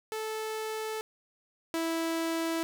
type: tone pair in turn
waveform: sawtooth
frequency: 437 / 328.6 Hz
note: A4 / E4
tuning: -12 / -5 cents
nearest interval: perfect fourth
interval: 493 cents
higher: first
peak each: -29 / -25 dBFS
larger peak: second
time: 0.12-1.01 / 1.74-2.63 s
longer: neither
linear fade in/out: 0 ms
effects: 11-bit